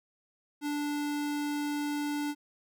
square tone, 292.8 Hz, D4, 5 cents flat, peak -31 dBFS, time 0.61-2.35 s, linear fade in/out 50 ms, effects none

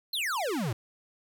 square exponential sweep, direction down, 4358 to 102.6 Hz, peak -29 dBFS, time 0.13-0.73 s, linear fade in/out 5 ms, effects none

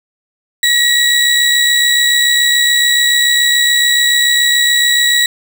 35% pulse tone pair together, 1915 / 3897 Hz, A#6 / B7, +46 / -24 cents, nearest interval octave, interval 1230 cents, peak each -10 dBFS, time 0.63-5.26 s, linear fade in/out 2 ms, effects none

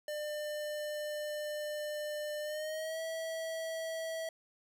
square tone with pitch glide, 599 to 649.5 Hz, D5 to E5, +34 to -26 cents, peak -37 dBFS, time 0.08-4.29 s, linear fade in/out 2 ms, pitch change +140 cents, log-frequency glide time 2.43-3.01 s, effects none

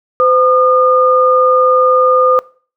sine tone pair together, 511.3 / 1216 Hz, C5 / D#6, -40 / -40 cents, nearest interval octave + minor third, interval 1500 cents, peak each -10 dBFS, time 0.2-2.39 s, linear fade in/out 0 ms, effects noise-tail reverb RT60 0.4 s tail -21 dB re dry

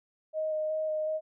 sine tone with vibrato, 622.3 Hz, D#5, in tune, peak -28 dBFS, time 0.33-1.21 s, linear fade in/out 50 ms, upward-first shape square, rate 2.7 Hz, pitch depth 10 cents each way, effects none

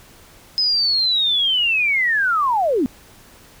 sine linear sweep, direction down, 5100 to 227.7 Hz, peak -15 dBFS, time 0.58-2.86 s, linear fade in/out 0 ms, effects pink hiss -47 dBFS RMS until 3.6 s

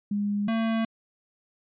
sine / square tone pair in turn, 204.5 / 225.1 Hz, G#3 / A3, -26 / +40 cents, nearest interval major second, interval 166 cents, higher second, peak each -24 dBFS, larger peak neither, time 0.11-0.48 / 0.48-0.85 s, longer neither, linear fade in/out 5 ms, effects resampled to 8000 Hz

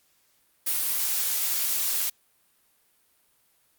blue noise, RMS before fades -26 dBFS, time 0.66-2.1 s, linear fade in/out 10 ms, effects white hiss -66 dBFS RMS until 3.78 s + Opus 48 kbps

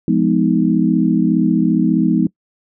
sine chord, F half-diminished seventh, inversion none, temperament just, 174.61 / 209.5 / 251.4 / 314.3 Hz, F3 / Ab3 / Cb4 / Eb4, 0 / +15 / +31 / +18 cents, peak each -17 dBFS, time 0.08-2.27 s, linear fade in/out 2 ms, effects noise-tail reverb RT60 0.1 s tail -24 dB re dry

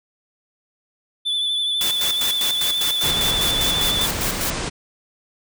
triangle tone with vibrato, 3490 Hz, A7, 15 cents flat, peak -18 dBFS, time 1.25-4.07 s, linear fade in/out 20 ms, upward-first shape sine, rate 12 Hz, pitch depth 27 cents each way
white noise with tremolo, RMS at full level -24 dBFS, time 1.81-4.5 s, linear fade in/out 0 ms, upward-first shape square, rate 5 Hz, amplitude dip 70%
pink low-pass noise, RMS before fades -26 dBFS, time 3.02-4.7 s, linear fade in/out 20 ms, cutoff 9400 Hz, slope 96 dB/octave
effects none

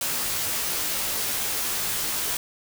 white noise with comb filter, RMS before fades -27 dBFS, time 0.01-2.37 s, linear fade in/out 2 ms, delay 15 ms, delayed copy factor -0.7, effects none

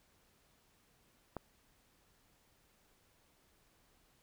click, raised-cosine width 1 ms, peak -26 dBFS, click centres 1.367 s, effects pink hiss -71 dBFS RMS until 4.22 s

